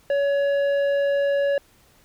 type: tone with tanh clipping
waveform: sine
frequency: 563 Hz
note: C#5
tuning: 27 cents sharp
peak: -20 dBFS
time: 0.1-1.58 s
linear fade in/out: 2 ms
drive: 9 dB
effects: pink hiss -57 dBFS RMS until 2.04 s